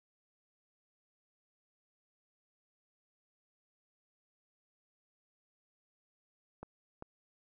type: clicks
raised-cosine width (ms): 1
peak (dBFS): -30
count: 2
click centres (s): 6.63 / 7.024
effects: none